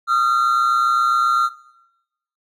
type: tone pair together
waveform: triangle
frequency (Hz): 1236.4 / 1364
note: D#6 / F6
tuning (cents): -11 / -41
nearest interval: major second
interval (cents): 170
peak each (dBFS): -16 / -12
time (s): 0.07-1.5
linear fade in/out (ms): 50
effects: noise-tail reverb RT60 0.9 s tail -20 dB re dry + tanh soft clip ceiling -8 dBFS